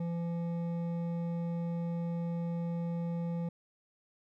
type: tone with hard clipping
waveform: sine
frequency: 169.9 Hz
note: F3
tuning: 47 cents flat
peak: -34 dBFS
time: 0-3.49 s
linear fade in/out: 5 ms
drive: 9 dB
effects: none